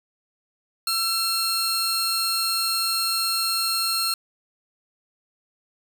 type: tone pair together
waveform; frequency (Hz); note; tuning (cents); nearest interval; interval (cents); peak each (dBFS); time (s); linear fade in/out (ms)
sawtooth; 1342 / 4261; E6 / C8; +31 / +31; octave + minor sixth; 2000; -24 / -20; 0.87-4.14; 2
effects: none